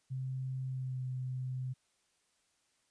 sine tone with pitch glide, 130.81 to 128.49 Hz, C3 to C3, 0 to -31 cents, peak -35 dBFS, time 0.1-1.74 s, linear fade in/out 20 ms, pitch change -31 cents, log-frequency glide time 0.66-1.02 s, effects white hiss -75 dBFS RMS until 2.9 s + resampled to 22050 Hz

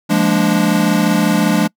square chord, Bb dominant seventh, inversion second, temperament equal with one note detuned, 172.91 / 207.7 / 233.1 / 293.7 Hz, F3 / Ab3 / Bb3 / D4, -17 / 0 / 0 / 0 cents, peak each -18 / -16 / -21 / -18 dBFS, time 0.09-1.68 s, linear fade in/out 20 ms, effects noise-tail reverb RT60 0.1 s tail -26 dB re dry

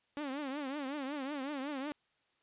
sawtooth tone with vibrato, 280 Hz, C#4, 18 cents sharp, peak -33 dBFS, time 0.17-1.92 s, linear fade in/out 0 ms, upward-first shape triangle, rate 5.4 Hz, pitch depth 160 cents each way, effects white hiss -75 dBFS RMS until 2.42 s + resampled to 8000 Hz

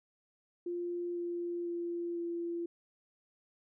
sine tone with pitch steps, 349.2 / 346.6 / 344 / 341.4 Hz, F4 / F4 / F4 / F4, 0 / -13 / -26 / -39 cents, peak -34 dBFS, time 0.66-2.66 s, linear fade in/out 5 ms, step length 500 ms, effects none

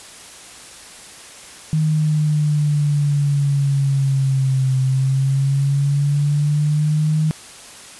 sine exponential two-way sweep, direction down then up, 156.4 to 130.81 to 156.4 Hz, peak -14 dBFS, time 1.73-7.31 s, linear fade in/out 0 ms, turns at 4.78 s, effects white hiss -39 dBFS RMS until 7.99 s + resampled to 24000 Hz

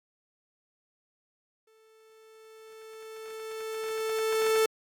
45% pulse tone with exponential growth, 441 Hz, A4, 4 cents sharp, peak -21 dBFS, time 1.67-4.66 s, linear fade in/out 5 ms, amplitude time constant 650 ms, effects AAC 64 kbps

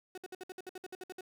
35% pulse tone bursts, 370 Hz, F#4, in tune, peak -40 dBFS, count 13, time 0.15-1.209 s, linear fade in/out 2 ms, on 27 ms, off 59 ms, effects none

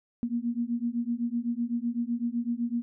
sine beating tone pair, 233 / 240.9 Hz, A#3 / B3, -1 / -43 cents, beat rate 7.9 Hz, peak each -30 / -30 dBFS, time 0.23-2.82 s, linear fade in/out 0 ms, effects none

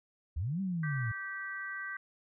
sine linear two-way sweep, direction up then down, 64.9 to 197.5 to 106.5 Hz, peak -31 dBFS, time 0.36-1.12 s, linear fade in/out 10 ms, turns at 0.61 s
harmonic tone, 389.3 Hz, G4, 12 cents flat, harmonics 3 / 4 / 5, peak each -46 / -39 / -42 dBFS, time 0.83-1.97 s, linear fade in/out 5 ms
effects none

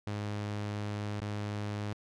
sawtooth tone with dropouts, 103.83 Hz, G#2, in tune, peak -30 dBFS, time 0.07-1.93 s, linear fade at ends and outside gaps 0 ms, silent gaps 1.201-1.218 s, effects low-pass 6000 Hz 12 dB/octave

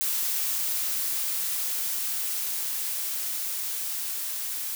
blue noise with level ramp, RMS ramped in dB -27 to -32 dBFS, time 0.01-4.75 s, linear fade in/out 0 ms, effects none

